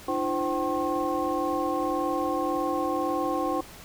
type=tone cluster; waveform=sine; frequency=299.9 / 341.7 / 519 / 768 / 1075 Hz; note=D4 / F4 / C5 / G5 / C6; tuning=+36 / -38 / -14 / -36 / +47 cents; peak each=-31 dBFS; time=0.08-3.61 s; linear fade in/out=5 ms; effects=pink hiss -46 dBFS RMS until 3.84 s